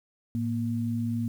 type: tone pair together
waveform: sine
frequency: 110.4 / 234.8 Hz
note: A2 / A#3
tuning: +6 / +13 cents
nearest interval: octave + minor second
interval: 1307 cents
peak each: -30 / -28 dBFS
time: 0.35-1.28 s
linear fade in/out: 0 ms
effects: 9-bit

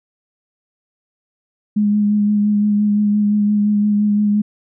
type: tone with vibrato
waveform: sine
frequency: 207.7 Hz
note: G#3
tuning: in tune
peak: -12 dBFS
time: 1.76-4.42 s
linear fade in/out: 10 ms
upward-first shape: sine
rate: 5.8 Hz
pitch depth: 19 cents each way
effects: none

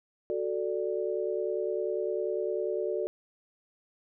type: chord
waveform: sine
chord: D major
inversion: first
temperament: equal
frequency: 370 / 440 / 587.3 Hz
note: F#4 / A4 / D5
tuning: 0 / 0 / 0 cents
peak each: -32 / -32 / -34 dBFS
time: 0.3-3.07 s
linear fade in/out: 0 ms
effects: none

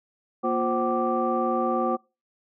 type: tone cluster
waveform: sine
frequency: 235.6 / 352.8 / 524 / 758 / 1174 Hz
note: A#3 / F4 / C5 / F#5 / D6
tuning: +19 / +18 / +2 / +42 / -1 cents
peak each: -28 dBFS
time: 0.43-1.97 s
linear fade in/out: 20 ms
effects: noise-tail reverb RT60 0.3 s tail -26 dB re dry + tanh soft clip ceiling -11 dBFS

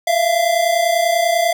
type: tone pair together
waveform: square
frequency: 659.3 / 689.4 Hz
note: E5 / F5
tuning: 0 / -23 cents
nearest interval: minor second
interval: 77 cents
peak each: -19 / -16 dBFS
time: 0.07-1.53 s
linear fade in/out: 5 ms
effects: none

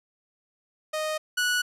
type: tone pair in turn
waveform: sawtooth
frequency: 620 / 1471.2 Hz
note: D#5 / F#6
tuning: -6 / -10 cents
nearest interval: octave + minor third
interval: 1496 cents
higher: second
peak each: -23 / -19 dBFS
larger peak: second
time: 0.93-1.18 / 1.37-1.62 s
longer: neither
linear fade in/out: 10 ms
effects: low-pass 12000 Hz 12 dB/octave

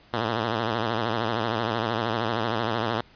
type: tone with vibrato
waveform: 5% pulse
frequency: 113.6 Hz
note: A#2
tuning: 44 cents flat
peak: -13 dBFS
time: 0.13-3.01 s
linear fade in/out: 5 ms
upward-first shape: triangle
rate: 13 Hz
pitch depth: 130 cents each way
effects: pink hiss -55 dBFS RMS until 3.15 s + resampled to 11025 Hz

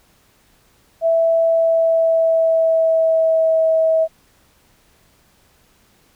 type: tone with pitch glide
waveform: sine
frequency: 659.3 to 644.6 Hz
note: E5 to E5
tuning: 0 to -39 cents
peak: -12 dBFS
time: 1.01-4.08 s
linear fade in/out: 50 ms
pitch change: -39 cents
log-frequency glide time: 1.42-3.66 s
effects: pink hiss -56 dBFS RMS until 6.15 s

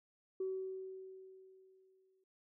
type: tone with exponential decay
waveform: sine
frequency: 378.5 Hz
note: F#4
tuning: 39 cents sharp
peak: -34 dBFS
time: 0.4-2.24 s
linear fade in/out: 5 ms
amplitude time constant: 400 ms
effects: tanh soft clip ceiling -30 dBFS

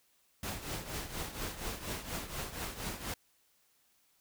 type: noise with tremolo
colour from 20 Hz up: pink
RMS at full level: -37 dBFS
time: 0.43-3.14 s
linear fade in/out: 2 ms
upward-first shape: triangle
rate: 4.2 Hz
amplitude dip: 75%
effects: white hiss -71 dBFS RMS until 4.2 s

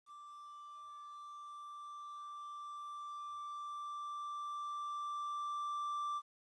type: tone with level ramp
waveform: triangle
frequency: 1174.7 Hz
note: D6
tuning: in tune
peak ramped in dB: -49 to -34 dBFS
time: 0.06-6.22 s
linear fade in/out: 50 ms
effects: resampled to 22050 Hz + 12-bit

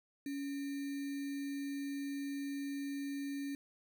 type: tone with sample-and-hold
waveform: sine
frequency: 280 Hz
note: C#4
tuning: 18 cents sharp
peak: -37 dBFS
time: 0.26-3.55 s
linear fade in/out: 2 ms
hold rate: 2100 Hz
effects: none

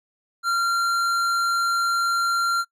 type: tone with tanh clipping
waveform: sine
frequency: 1379 Hz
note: F6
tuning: 22 cents flat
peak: -21 dBFS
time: 0.43-2.65 s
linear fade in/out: 50 ms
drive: 14 dB
effects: noise-tail reverb RT60 0.1 s tail -24 dB re dry

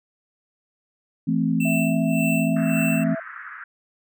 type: chord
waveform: sine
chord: A minor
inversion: second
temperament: equal with one note detuned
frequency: 166.73 / 220 / 261.6 Hz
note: E3 / A3 / C4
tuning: +20 / 0 / 0 cents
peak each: -23 dBFS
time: 1.27-3.15 s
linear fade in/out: 10 ms
type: tone with tremolo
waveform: square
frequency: 2674 Hz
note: E7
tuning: 24 cents sharp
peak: -25 dBFS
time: 1.6-3.04 s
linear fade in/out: 5 ms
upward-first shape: sine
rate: 1.8 Hz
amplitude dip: 85%
type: tone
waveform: sine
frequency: 659.3 Hz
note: E5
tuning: in tune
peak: -28 dBFS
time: 1.65-3.2 s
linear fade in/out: 5 ms
type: band-pass noise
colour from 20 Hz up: pink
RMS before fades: -38 dBFS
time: 2.56-3.64 s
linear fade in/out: 5 ms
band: 1300 to 1800 Hz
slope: 48 dB/octave
effects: none

